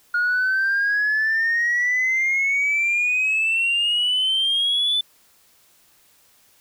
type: exponential sweep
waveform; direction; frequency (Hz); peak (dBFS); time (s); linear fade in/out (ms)
sine; up; 1429 to 3520; -16; 0.14-5.01; 5
effects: tanh soft clip ceiling -15 dBFS + white hiss -57 dBFS RMS until 6.6 s